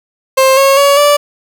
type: tone with pitch steps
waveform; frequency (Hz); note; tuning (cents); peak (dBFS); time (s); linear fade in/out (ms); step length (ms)
30% pulse; 529 / 546.1 / 563.7 / 581.9; C5 / C#5 / C#5 / D5; +19 / -26 / +29 / -16; -3; 0.37-1.17; 10; 200
effects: 7-bit